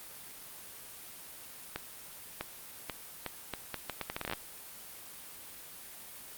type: accelerating click train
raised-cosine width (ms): 0.3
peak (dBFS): -18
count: 17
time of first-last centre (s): 1.76-4.334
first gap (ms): 650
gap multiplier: 0.75
effects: white hiss -48 dBFS RMS until 6.37 s + Opus 32 kbps